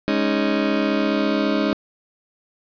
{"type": "chord", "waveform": "30% pulse", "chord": "Ab suspended fourth", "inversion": "none", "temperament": "just", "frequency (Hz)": [207.7, 276.9, 311.5], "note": ["Ab3", "Db4", "Eb4"], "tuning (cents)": [0, -2, 2], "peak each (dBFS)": -20, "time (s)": [0.08, 1.73], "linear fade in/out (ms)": 0, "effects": ["resampled to 11025 Hz", "7-bit"]}